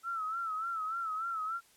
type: tone with vibrato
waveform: sine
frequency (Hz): 1318.5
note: E6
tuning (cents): 0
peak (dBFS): -33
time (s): 0.03-1.61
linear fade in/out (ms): 50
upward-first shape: sine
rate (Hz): 3.4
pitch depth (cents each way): 79
effects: white hiss -64 dBFS RMS until 1.76 s + low-pass 12000 Hz 12 dB/octave